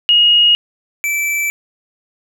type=tone pair in turn; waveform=sine / square; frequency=2875 / 2323 Hz; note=F7 / D7; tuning=+50 / -20 cents; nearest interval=major third; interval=370 cents; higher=first; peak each=-7 / -16 dBFS; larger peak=first; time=0.09-0.55 / 1.04-1.5 s; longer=neither; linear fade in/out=0 ms; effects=none